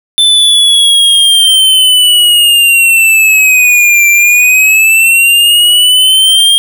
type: linear two-way sweep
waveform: square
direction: down then up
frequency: 3539 to 2352 to 3226 Hz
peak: -4 dBFS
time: 0.18-6.58 s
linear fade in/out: 0 ms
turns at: 4.08 s
effects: none